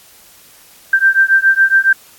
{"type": "beating tone pair", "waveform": "sine", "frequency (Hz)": [1568, 1575.2], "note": ["G6", "G6"], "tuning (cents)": [0, 8], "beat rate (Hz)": 7.2, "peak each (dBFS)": -11, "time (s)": [0.93, 1.93], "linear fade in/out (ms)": 5, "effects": ["white hiss -44 dBFS RMS until 2.18 s", "AAC 64 kbps"]}